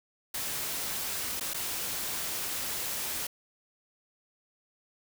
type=noise with dropouts; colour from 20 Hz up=white; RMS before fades=-34 dBFS; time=0.34-3.27 s; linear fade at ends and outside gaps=5 ms; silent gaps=1.398-1.408 / 1.536-1.543 s; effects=none